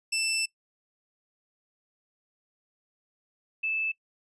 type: tone pair in turn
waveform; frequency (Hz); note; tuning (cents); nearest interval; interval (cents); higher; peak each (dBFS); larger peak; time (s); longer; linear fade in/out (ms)
20% pulse / sine; 2658 / 2627; E7 / E7; +14 / -7; unison; 21; first; -21 / -26; first; 0.12-0.46 / 3.63-3.92; first; 10
effects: noise-tail reverb RT60 0.1 s tail -22 dB re dry + resampled to 24000 Hz